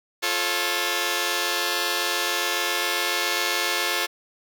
5% pulse chord, F augmented, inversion none, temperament just, 349.2 / 436.5 / 545.7 Hz, F4 / A4 / C#5, 0 / -14 / -27 cents, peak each -16 dBFS, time 0.22-4.07 s, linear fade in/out 20 ms, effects none

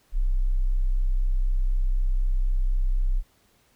sine tone, 32 Hz, C1, 38 cents flat, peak -19 dBFS, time 0.12-3.23 s, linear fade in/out 50 ms, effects pink hiss -63 dBFS RMS until 3.75 s

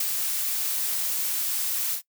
blue noise with ADSR envelope, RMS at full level -23 dBFS, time 0-2.02 s, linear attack 6 ms, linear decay 13 ms, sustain -4 dB, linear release 87 ms, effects noise-tail reverb RT60 0.1 s tail -21 dB re dry

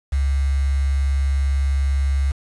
sine tone with quantisation, 68.8 Hz, C#2, 12 cents flat, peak -16 dBFS, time 0.12-2.32 s, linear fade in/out 10 ms, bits 6, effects resampled to 24000 Hz

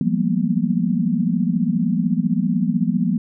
sine tone cluster, 167.9 / 183.9 / 198.1 / 228.2 / 243.8 Hz, E3 / F#3 / G3 / A#3 / B3, +32 / -10 / +18 / -37 / -22 cents, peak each -23 dBFS, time 0.01-3.18 s, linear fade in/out 2 ms, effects none

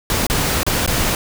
pink noise with dropouts, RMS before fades -18 dBFS, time 0.1-1.15 s, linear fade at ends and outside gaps 1 ms, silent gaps 0.267-0.299 / 0.632-0.665 / 0.862-0.876 s, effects none

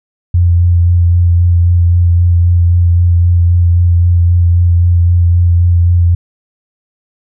sine tone with vibrato, 86.9 Hz, F2, 8 cents flat, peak -5 dBFS, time 0.34-6.15 s, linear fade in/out 5 ms, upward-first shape sine, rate 3.8 Hz, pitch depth 18 cents each way, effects none

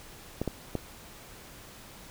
clicks, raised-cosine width 2 ms, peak -16 dBFS, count 3, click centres 0.416 / 0.477 / 0.753 s, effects pink hiss -49 dBFS RMS until 2.1 s

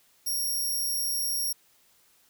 5% pulse tone, 5588 Hz, F8, in tune, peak -21 dBFS, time 0.26-1.53 s, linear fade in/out 10 ms, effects white hiss -63 dBFS RMS until 2.29 s

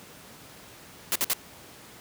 white noise bursts, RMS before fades -25 dBFS, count 3, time 1.12-1.333 s, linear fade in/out 0 ms, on 35 ms, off 54 ms, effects pink hiss -48 dBFS RMS until 2 s + high-pass 100 Hz 12 dB/octave

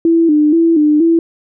sine tone with vibrato, 315.7 Hz, D#4, 25 cents sharp, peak -7 dBFS, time 0.05-1.19 s, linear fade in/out 2 ms, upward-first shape square, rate 2.1 Hz, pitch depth 87 cents each way, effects none

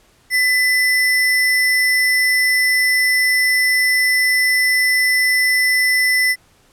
sine tone with sample-and-hold, 2004 Hz, B6, 25 cents sharp, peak -12 dBFS, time 0.3-6.36 s, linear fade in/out 50 ms, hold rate 7350 Hz, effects pink hiss -54 dBFS RMS until 6.72 s + low-pass 12000 Hz 12 dB/octave

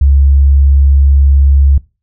sine tone, 69.3 Hz, C#2, in tune, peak -4 dBFS, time 0.01-1.78 s, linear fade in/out 5 ms, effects noise-tail reverb RT60 0.3 s tail -21 dB re dry

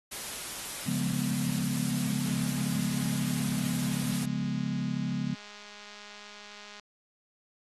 white noise, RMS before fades -38 dBFS, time 0.11-4.26 s, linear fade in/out 10 ms
sine chord, C# dominant seventh, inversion none, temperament equal, 138.59 / 174.61 / 207.7 / 246.9 Hz, C#3 / E#3 / G#3 / B3, 0 / 0 / 0 / 0 cents, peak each -34 dBFS, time 0.86-5.35 s, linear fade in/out 10 ms
click train, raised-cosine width 0.2 ms, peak -31 dBFS, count 940, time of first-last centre 2.26-6.796 s, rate 207 Hz
effects AAC 32 kbps

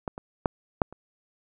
clicks, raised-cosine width 1 ms, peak -16 / -23 / -8 / -6 / -29 dBFS, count 5, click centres 0.078 / 0.179 / 0.458 / 0.818 / 0.926 s, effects none

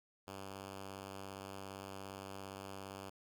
5% pulse tone, 97.4 Hz, G2, 11 cents flat, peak -35 dBFS, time 0.27-3.1 s, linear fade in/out 10 ms, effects 12-bit

